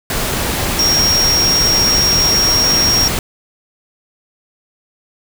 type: tone in noise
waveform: sine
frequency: 5588 Hz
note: F8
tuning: in tune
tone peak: -11 dBFS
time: 0.79-3.08 s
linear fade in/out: 2 ms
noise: pink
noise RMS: -18 dBFS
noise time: 0.1-3.19 s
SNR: +4 dB
effects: none